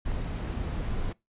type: noise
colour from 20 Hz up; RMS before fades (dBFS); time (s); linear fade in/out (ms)
brown; -31; 0.05-1.13; 10
effects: noise-tail reverb RT60 0.2 s tail -22 dB re dry + resampled to 8000 Hz